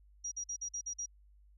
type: tone bursts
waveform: sine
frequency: 5740 Hz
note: F8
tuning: 47 cents sharp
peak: -36 dBFS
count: 7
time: 0.24-1.061 s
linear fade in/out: 10 ms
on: 77 ms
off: 47 ms
effects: added 50 Hz sine -59 dBFS peak until 1.57 s